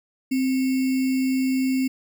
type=tone with sample-and-hold; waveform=sine; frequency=261.6 Hz; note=C4; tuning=in tune; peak=-19 dBFS; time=0.31-1.88 s; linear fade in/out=10 ms; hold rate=2450 Hz; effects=none